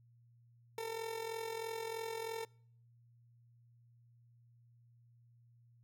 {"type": "tone with amplitude modulation", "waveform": "30% pulse", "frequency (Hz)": 451.8, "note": "A4", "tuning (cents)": 46, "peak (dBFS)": -34, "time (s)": [0.78, 2.45], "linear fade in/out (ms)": 2, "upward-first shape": "sine", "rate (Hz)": 43.1, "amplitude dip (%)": 60, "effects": ["noise-tail reverb RT60 0.6 s tail -26 dB re dry", "added 118 Hz sine -63 dBFS peak until 5.83 s"]}